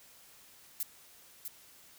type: noise with echo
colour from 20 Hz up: violet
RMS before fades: -34 dBFS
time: 0.8-0.83 s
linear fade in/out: 2 ms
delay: 650 ms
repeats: 1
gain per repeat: -6 dB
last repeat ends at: 1.48 s
effects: white hiss -58 dBFS RMS until 1.98 s